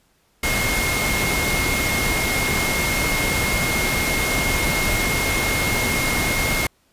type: tone in noise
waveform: sine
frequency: 2147 Hz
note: C7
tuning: 44 cents sharp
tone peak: -23 dBFS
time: 0.43-6.67 s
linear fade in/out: 5 ms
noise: pink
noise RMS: -22 dBFS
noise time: 0.43-6.67 s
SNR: -4 dB
effects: pink hiss -62 dBFS RMS until 6.92 s + resampled to 32000 Hz